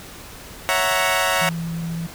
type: chord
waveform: 15% pulse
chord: F# dominant seventh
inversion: second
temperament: equal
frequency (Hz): 554.4 / 659.3 / 740 / 932.3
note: C#5 / E5 / F#5 / A#5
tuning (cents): 0 / 0 / 0 / 0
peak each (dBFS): -17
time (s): 0.69-1.49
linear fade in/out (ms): 0
type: tone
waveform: sine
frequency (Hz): 166.4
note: E3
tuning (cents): +17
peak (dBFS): -24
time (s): 1.41-2.07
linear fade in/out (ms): 10
effects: pink hiss -39 dBFS RMS until 2.14 s